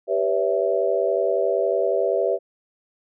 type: chord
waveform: sine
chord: C# half-diminished seventh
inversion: second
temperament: equal with one note detuned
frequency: 392 / 493.9 / 564.7 / 659.3 Hz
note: G4 / B4 / C#5 / E5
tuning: 0 / 0 / +32 / 0 cents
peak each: -24 dBFS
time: 0.07-2.39 s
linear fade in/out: 50 ms
effects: none